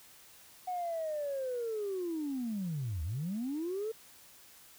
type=linear two-way sweep; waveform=sine; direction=down then up; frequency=740 to 73 to 454.7 Hz; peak=-32 dBFS; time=0.67-3.92 s; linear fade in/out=10 ms; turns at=3.03 s; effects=tanh soft clip ceiling -29 dBFS + white hiss -57 dBFS RMS until 4.78 s